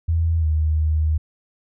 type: tone with pitch glide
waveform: sine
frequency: 82.41 to 77.78 Hz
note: E2 to D#2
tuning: 0 to 0 cents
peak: -16 dBFS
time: 0.08-1.18 s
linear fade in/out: 10 ms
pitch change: -100 cents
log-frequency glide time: 0.39-0.46 s
effects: none